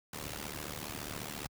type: noise with amplitude modulation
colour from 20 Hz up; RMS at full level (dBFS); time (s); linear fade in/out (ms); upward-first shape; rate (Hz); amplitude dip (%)
pink; -37; 0.13-1.47; 5; sine; 74.7; 90
effects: high-pass 60 Hz 12 dB/octave